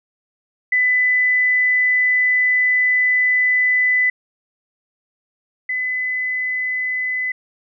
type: tone pair in turn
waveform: sine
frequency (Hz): 2000 / 2011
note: B6 / B6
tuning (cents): +21 / +31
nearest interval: unison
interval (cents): 10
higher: second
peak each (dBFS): -13 / -19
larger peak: first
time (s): 0.72-4.1 / 5.69-7.32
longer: first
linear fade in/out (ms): 5
effects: none